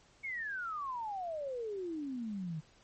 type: exponential sweep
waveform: sine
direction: down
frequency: 2235 to 150.4 Hz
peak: -36 dBFS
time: 0.23-2.61 s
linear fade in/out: 20 ms
effects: pink hiss -64 dBFS RMS until 2.83 s + MP3 32 kbps